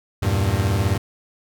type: chord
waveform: 40% pulse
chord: E diminished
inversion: none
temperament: equal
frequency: 82.41 / 98 / 116.54 Hz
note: E2 / G2 / Bb2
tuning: 0 / 0 / 0 cents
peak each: -24 / -19 / -23 dBFS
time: 0.22-0.98 s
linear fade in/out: 10 ms
effects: none